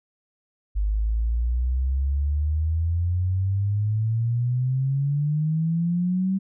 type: exponential sweep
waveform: sine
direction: up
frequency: 50.1 to 193.8 Hz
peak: -20 dBFS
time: 0.75-6.39 s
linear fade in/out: 20 ms
effects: none